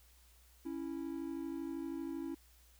triangle tone pair together, 276.9 / 329.6 Hz, C#4 / E4, -2 / 0 cents, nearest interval minor third, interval 302 cents, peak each -40 / -39 dBFS, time 0.65-2.35 s, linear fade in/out 10 ms, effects added 60 Hz sine -63 dBFS peak until 2.79 s + white hiss -67 dBFS RMS until 2.79 s

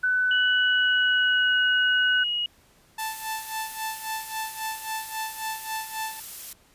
sine tone, 1500 Hz, F#6, 23 cents sharp, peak -20 dBFS, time 0.03-2.24 s, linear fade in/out 10 ms
sine tone with pitch glide, 2946 to 2890 Hz, F#7 to F#7, -8 to -41 cents, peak -24 dBFS, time 0.31-2.46 s, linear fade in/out 2 ms, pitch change -33 cents, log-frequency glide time 0.5-1.6 s
sawtooth tone with tremolo, 880 Hz, A5, in tune, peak -24 dBFS, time 2.98-6.2 s, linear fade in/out 5 ms, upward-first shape sine, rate 3.7 Hz, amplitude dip 80%
blue noise, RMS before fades -37 dBFS, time 2.99-6.53 s, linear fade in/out 2 ms
effects pink hiss -59 dBFS RMS until 6.74 s + resampled to 32000 Hz

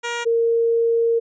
10% pulse / sine tone pair in turn, 473.6 / 462 Hz, A#4 / A#4, +27 / -16 cents, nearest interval unison, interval 43 cents, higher first, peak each -15 dBFS, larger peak neither, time 0.03-0.25 / 0.25-1.2 s, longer second, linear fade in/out 20 ms, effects resampled to 16000 Hz

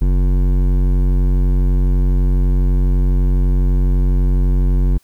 sine tone with hard clipping, 46 Hz, F#1, 9 cents flat, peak -13 dBFS, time 0.01-4.98 s, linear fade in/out 10 ms, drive 13 dB, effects white hiss -57 dBFS RMS until 5.03 s

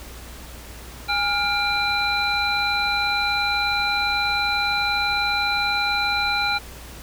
sine tone cluster, 820 / 1406 / 2378 / 4026 Hz, G#5 / F6 / D7 / B7, -22 / +11 / +21 / +33 cents, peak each -25 dBFS, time 1.08-6.59 s, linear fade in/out 20 ms, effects added 60 Hz sine -40 dBFS peak until 7.02 s + pink hiss -41 dBFS RMS until 7.02 s

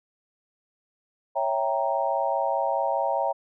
sine chord, C# diminished seventh, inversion none, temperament equal, 554.4 / 659.3 / 784 / 932.3 Hz, C#5 / E5 / G5 / Bb5, 0 / 0 / 0 / 0 cents, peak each -28 dBFS, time 1.35-3.33 s, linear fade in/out 20 ms, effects none

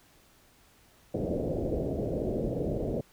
white low-pass noise, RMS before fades -31 dBFS, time 1.14-3.01 s, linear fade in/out 5 ms, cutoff 590 Hz, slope 48 dB/octave, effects pink hiss -61 dBFS RMS until 3.12 s

